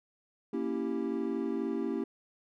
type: chord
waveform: triangle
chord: A# diminished seventh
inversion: none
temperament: equal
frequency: 233.1 / 277.2 / 329.6 / 392 Hz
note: A#3 / C#4 / E4 / G4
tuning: 0 / 0 / 0 / 0 cents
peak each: -34 dBFS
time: 0.53-2.04 s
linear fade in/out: 5 ms
effects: none